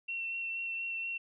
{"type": "tone with vibrato", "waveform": "sine", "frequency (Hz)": 2712, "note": "E7", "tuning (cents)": 49, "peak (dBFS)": -34, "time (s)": [0.08, 1.18], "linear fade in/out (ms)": 10, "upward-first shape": "sine", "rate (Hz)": 4.2, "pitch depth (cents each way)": 13, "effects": []}